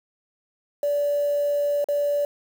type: tone with dropouts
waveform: triangle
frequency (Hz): 579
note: D5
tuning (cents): -25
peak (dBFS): -16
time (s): 0.83-2.25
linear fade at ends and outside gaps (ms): 2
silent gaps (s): 1.843-1.886
effects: tanh soft clip ceiling -18 dBFS + 7-bit